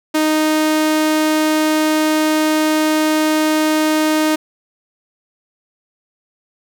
sawtooth tone, 310 Hz, D#4, 6 cents flat, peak -9 dBFS, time 0.14-4.36 s, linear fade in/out 10 ms, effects none

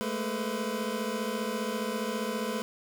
25% pulse tone cluster, 211 / 225.9 / 503 Hz, G#3 / A3 / B4, +28 / +46 / +32 cents, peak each -31 dBFS, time 0.01-2.62 s, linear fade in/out 0 ms, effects none

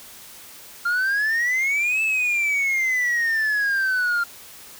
sine exponential two-way sweep, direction up then down, 1388 to 2637 to 1388 Hz, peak -16 dBFS, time 0.85-4.24 s, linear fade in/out 10 ms, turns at 2.02 s, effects tanh soft clip ceiling -18 dBFS + white hiss -43 dBFS RMS until 4.79 s

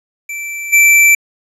square tone with level steps, 2334 Hz, D7, 11 cents flat, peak -22 / -6 dBFS, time 0.29-1.15 s, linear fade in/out 5 ms, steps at 0.72 s, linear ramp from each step 20 ms, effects resampled to 32000 Hz + 8-bit

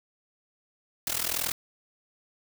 white noise with amplitude modulation, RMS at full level -26 dBFS, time 1.07-1.52 s, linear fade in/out 2 ms, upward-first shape sine, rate 40.9 Hz, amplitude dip 90%, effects none

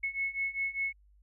sine beating tone pair, 2191 / 2196 Hz, C#7 / C#7, -21 / -17 cents, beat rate 5 Hz, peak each -35 / -33 dBFS, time 0.03-0.93 s, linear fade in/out 10 ms, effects added 50 Hz sine -59 dBFS peak until 1.22 s

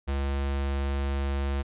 square tone with notch filter, 69.3 Hz, C#2, in tune, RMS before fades -28 dBFS, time 0.07-1.63 s, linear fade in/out 20 ms, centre 160 Hz, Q 1.9, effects resampled to 8000 Hz

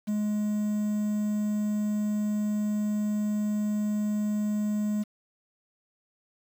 triangle tone with quantisation, 210 Hz, G#3, 19 cents sharp, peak -23 dBFS, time 0.07-5.04 s, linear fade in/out 20 ms, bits 8, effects none

